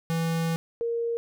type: tone pair in turn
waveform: square / sine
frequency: 164.8 / 466.1 Hz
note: E3 / A#4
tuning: 0 / 0 cents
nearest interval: octave + tritone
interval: 1800 cents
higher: second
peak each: -25 dBFS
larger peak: neither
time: 0.1-0.56 / 0.81-1.17 s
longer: first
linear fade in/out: 0 ms
effects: none